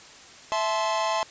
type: chord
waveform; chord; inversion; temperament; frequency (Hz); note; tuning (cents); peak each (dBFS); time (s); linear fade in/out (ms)
45% pulse; A minor; second; equal with one note detuned; 659.3 / 867.4 / 1046.5; E5 / A5 / C6; 0 / -25 / 0; -28; 0.52-1.23; 0
effects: white hiss -47 dBFS RMS until 1.3 s + resampled to 16000 Hz